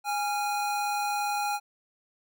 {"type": "tone pair together", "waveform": "square", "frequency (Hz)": [824, 1385.8], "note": ["G#5", "F6"], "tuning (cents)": [-14, -14], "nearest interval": "major sixth", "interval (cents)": 900, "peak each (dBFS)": [-28, -37], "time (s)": [0.04, 1.6], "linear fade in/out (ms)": 50, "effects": []}